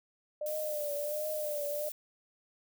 sine tone with vibrato, 598 Hz, D5, 31 cents sharp, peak -33 dBFS, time 0.41-1.89 s, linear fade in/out 5 ms, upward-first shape triangle, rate 1.4 Hz, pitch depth 66 cents each way
violet noise, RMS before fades -41 dBFS, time 0.46-1.92 s, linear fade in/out 2 ms
effects none

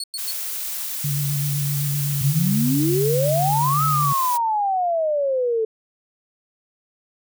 30% pulse tone bursts, 4380 Hz, C#8, 22 cents flat, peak -23 dBFS, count 3, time 0-0.314 s, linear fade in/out 2 ms, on 38 ms, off 100 ms
blue noise, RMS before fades -28 dBFS, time 0.17-4.38 s, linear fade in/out 20 ms
sine tone with vibrato, 142.9 Hz, D3, 47 cents flat, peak -21 dBFS, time 1.04-4.13 s, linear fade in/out 5 ms, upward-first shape square, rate 7.8 Hz, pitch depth 27 cents each way
sine exponential two-way sweep, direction up then down, 128.3 to 1312 to 435.2 Hz, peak -18 dBFS, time 2.21-5.65 s, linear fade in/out 5 ms, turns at 3.84 s
effects none

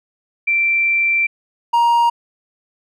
sine / triangle tone pair in turn, 2349 / 940.9 Hz, D7 / A#5, 0 / +16 cents, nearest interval octave + major third, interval 1584 cents, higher first, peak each -13 / -9 dBFS, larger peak second, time 0.47-1.27 / 1.73-2.1 s, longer first, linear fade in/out 10 ms, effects none

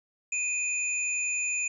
sine tone pair together, 2489 / 7040 Hz, D#7 / A8, 0 / 0 cents, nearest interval octave + tritone, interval 1800 cents, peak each -28 / -32 dBFS, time 0.32-1.68 s, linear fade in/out 5 ms, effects none

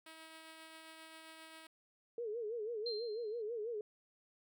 5% pulse tone with tremolo, 320.3 Hz, E4, 50 cents flat, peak -40 dBFS, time 0.06-1.67 s, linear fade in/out 5 ms, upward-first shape triangle, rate 7.5 Hz, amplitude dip 30%
sine tone with vibrato, 447.6 Hz, A4, 30 cents sharp, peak -38 dBFS, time 2.18-3.81 s, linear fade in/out 2 ms, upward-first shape sine, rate 6.1 Hz, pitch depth 130 cents each way
sine tone with exponential decay, 4157 Hz, C8, 12 cents flat, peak -37 dBFS, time 2.86-3.42 s, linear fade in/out 5 ms, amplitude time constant 120 ms
effects none

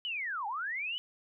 sine linear two-way sweep, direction down then up, 3040 to 781 to 3040 Hz, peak -33 dBFS, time 0.05-0.98 s, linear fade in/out 0 ms, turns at 0.47 s, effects none

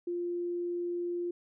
sine tone, 349.2 Hz, F4, in tune, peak -31 dBFS, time 0.07-1.31 s, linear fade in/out 5 ms, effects none

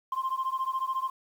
sine beating tone pair, 1046.5 / 1060.5 Hz, C6 / C6, 0 / +23 cents, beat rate 14 Hz, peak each -29 / -30 dBFS, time 0.12-1.1 s, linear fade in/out 5 ms, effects tanh soft clip ceiling -23 dBFS + 9-bit

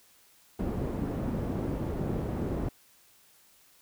white low-pass noise, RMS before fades -32 dBFS, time 0.59-2.69 s, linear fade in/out 5 ms, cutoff 310 Hz, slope 12 dB/octave, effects white hiss -61 dBFS RMS until 3.81 s

